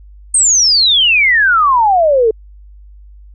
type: exponential sweep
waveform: sine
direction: down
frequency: 8730 to 428.2 Hz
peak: -7 dBFS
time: 0.34-2.31 s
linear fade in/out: 5 ms
effects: added 50 Hz sine -35 dBFS peak until 3.34 s